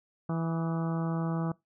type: harmonic tone with a mistuned harmonic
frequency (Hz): 164.81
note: E3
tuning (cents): 0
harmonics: 1 / 2 / 3 / 4 / 5 / 6 / 7 / 8 / 9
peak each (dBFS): -29 / -37 / -42 / -41 / -43 / -47 / -44 / -46 / -51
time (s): 0.29-1.52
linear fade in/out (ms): 5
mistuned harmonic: 8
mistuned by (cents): -60
effects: noise-tail reverb RT60 0.2 s tail -23 dB re dry